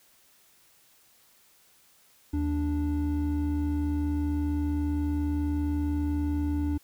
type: tone pair together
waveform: triangle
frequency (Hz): 77.5 / 292.6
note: D#2 / D4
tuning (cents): -6 / -6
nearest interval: octave + major seventh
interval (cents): 2300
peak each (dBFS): -26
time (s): 2.33-6.78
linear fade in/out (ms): 10
effects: white hiss -61 dBFS RMS until 6.83 s